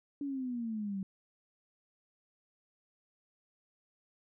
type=exponential sweep; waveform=sine; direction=down; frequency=288.4 to 188.8 Hz; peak=-34 dBFS; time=0.21-1.03 s; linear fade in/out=2 ms; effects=none